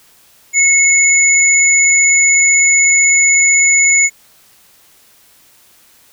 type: tone pair together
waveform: sine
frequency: 2184 / 6934 Hz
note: C#7 / A8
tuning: -26 / -26 cents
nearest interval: octave + minor sixth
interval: 2000 cents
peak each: -10 dBFS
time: 0.53-4.1 s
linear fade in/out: 50 ms
effects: white hiss -48 dBFS RMS until 6.12 s